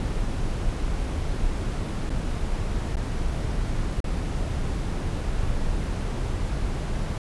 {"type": "noise with dropouts", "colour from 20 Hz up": "brown", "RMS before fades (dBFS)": -26, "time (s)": [0, 7.18], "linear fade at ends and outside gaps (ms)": 1, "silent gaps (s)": [[2.095, 2.102], [2.956, 2.969], [4.004, 4.042]], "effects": ["resampled to 24000 Hz"]}